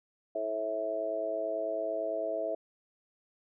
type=harmonic tone; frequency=109 Hz; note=A2; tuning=16 cents flat; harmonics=3 / 4 / 5 / 6; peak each=-42 / -39 / -38 / -32 dBFS; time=0.35-2.55 s; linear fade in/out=5 ms; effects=none